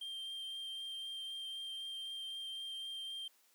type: tone with vibrato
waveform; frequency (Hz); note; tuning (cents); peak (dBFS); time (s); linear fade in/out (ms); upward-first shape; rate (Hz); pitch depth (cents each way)
triangle; 3170; G7; +19; -40; 0.01-3.28; 5; triangle; 3.9; 11
effects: white hiss -70 dBFS RMS until 3.54 s + high-pass 300 Hz 12 dB/octave